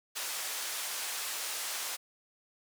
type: band-pass noise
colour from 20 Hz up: white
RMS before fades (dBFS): -37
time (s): 0.15-1.97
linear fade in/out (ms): 20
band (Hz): 600 to 11000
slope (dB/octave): 12
effects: none